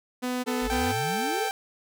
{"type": "tone bursts", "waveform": "sawtooth", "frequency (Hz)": 250, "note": "B3", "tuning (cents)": 21, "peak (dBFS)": -23, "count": 3, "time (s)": [0.22, 0.928], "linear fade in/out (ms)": 20, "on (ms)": 220, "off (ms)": 24}
{"type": "tone with vibrato", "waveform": "sawtooth", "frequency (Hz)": 440, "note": "A4", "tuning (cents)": 0, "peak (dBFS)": -27, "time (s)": [0.46, 1.5], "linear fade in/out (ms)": 20, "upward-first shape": "triangle", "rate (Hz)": 7.9, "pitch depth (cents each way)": 19}
{"type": "exponential sweep", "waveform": "sine", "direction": "up", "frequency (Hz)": [41.2, 535], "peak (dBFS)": -31, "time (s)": [0.61, 1.49], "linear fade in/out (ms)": 50}
{"type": "tone", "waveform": "sawtooth", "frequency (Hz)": 784, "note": "G5", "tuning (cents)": 0, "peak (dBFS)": -24, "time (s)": [0.7, 1.51], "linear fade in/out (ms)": 0}
{"effects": []}